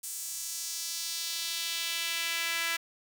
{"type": "tone with high-pass filter sweep", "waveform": "sawtooth", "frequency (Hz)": 333.3, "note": "E4", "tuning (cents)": 19, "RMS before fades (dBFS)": -34, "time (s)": [0.03, 2.77], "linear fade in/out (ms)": 10, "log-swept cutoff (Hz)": [8300, 1900], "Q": 1.5, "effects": []}